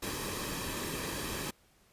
pink noise with comb filter, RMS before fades -37 dBFS, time 0.02-1.51 s, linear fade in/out 10 ms, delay 1.4 ms, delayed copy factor -0.55, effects pink hiss -66 dBFS RMS until 1.92 s + resampled to 32000 Hz

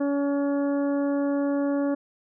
harmonic tone, 282.8 Hz, C#4, 35 cents sharp, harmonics 1 / 2 / 3 / 4 / 5 / 6, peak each -23 / -28 / -40 / -41 / -43 / -46 dBFS, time 0-1.95 s, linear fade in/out 10 ms, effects none

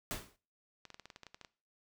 pink noise with exponential decay, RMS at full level -35 dBFS, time 0.11-0.36 s, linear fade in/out 0 ms, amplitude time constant 53 ms
clicks, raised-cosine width 0.2 ms, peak -32 dBFS, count 12, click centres 0.853 / 0.903 / 0.944 / 0.997 / 1.056 / 1.102 / 1.161 / 1.233 / 1.267 / 1.345 / 1.413 / 1.448 s
effects noise-tail reverb RT60 0.4 s tail -20 dB re dry

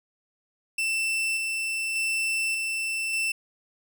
40% pulse tone with tremolo, 2670 Hz, E7, 22 cents sharp, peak -23 dBFS, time 0.78-3.32 s, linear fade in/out 5 ms, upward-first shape square, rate 0.85 Hz, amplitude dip 25%, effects none

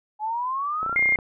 sine exponential sweep, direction up, 840 to 1426 Hz, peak -24 dBFS, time 0.19-0.98 s, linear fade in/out 50 ms
click train, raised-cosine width 1 ms, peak -22 dBFS, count 12, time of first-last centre 0.83-1.188 s, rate 30.7 Hz
sine tone, 2120 Hz, C7, 22 cents sharp, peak -17 dBFS, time 0.96-1.16 s, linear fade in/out 2 ms
effects none

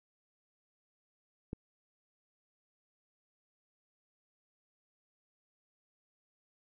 click, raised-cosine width 3 ms, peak -25 dBFS, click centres 1.531 s, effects none

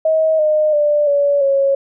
sine tone with pitch steps, 635 / 612.7 / 591.1 / 570.3 / 550.3 Hz, D#5 / D#5 / D5 / C#5 / C#5, +35 / -27 / +11 / +49 / -13 cents, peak -11 dBFS, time 0.05-1.75 s, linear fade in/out 5 ms, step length 340 ms, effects none

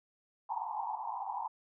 white band-pass noise, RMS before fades -38 dBFS, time 0.49-1.48 s, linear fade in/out 5 ms, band 770 to 1000 Hz, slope 96 dB/octave, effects none

